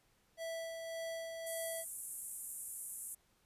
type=tone with tremolo; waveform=square; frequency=658 Hz; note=E5; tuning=3 cents flat; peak=-40 dBFS; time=0.37-1.85 s; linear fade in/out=50 ms; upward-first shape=sine; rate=1.8 Hz; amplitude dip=35%
type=band-pass noise; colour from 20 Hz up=white; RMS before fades=-46 dBFS; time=1.46-3.15 s; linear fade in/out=10 ms; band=8000 to 12000 Hz; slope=48 dB/octave
effects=pink hiss -73 dBFS RMS until 3.45 s + resampled to 32000 Hz